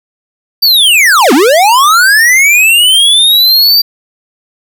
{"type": "linear two-way sweep", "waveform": "square", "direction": "down then up", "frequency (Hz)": [4699, 231.7, 4699], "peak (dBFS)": -4, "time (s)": [0.62, 3.82], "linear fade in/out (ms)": 10, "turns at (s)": 1.33, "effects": []}